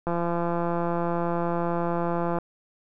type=click train; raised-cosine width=1 ms; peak=-14 dBFS; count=397; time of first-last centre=0.07-2.386 s; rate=171 Hz; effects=none